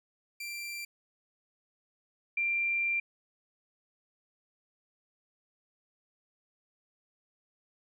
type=tone pair in turn; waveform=sawtooth / sine; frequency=2359 / 2371 Hz; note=D7 / D7; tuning=+7 / +16 cents; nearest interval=unison; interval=9 cents; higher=second; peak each=-34 / -27 dBFS; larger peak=second; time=0.4-0.85 / 2.37-3 s; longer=second; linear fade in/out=5 ms; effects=none